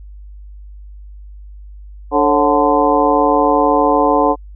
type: harmonic tone with a mistuned harmonic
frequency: 146.83 Hz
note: D3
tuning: in tune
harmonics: 2 / 3 / 4 / 5 / 6 / 7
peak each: -17 / -17 / -17 / -17 / -17 / -17 dBFS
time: 2.11-4.36 s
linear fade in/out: 50 ms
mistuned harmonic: 4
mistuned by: -120 cents
effects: added 50 Hz sine -32 dBFS peak until 4.55 s